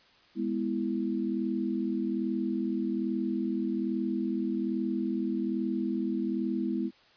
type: chord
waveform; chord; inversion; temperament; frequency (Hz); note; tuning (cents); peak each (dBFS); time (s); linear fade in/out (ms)
sine; E major; first; just; 206 / 247.2 / 329.6; G#3 / B3 / E4; -14 / +2 / 0; -32; 0.35-6.91; 50
effects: white hiss -60 dBFS RMS until 7.16 s + resampled to 11025 Hz